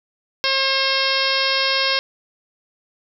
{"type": "harmonic tone", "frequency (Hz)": 537, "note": "C5", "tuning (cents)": 45, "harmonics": [1, 2, 3, 4, 5, 6, 7, 8, 9, 10], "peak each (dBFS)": [-26, -26, -26, -26, -26, -26, -26, -26, -26, -26], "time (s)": [0.44, 1.99], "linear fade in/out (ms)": 0, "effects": []}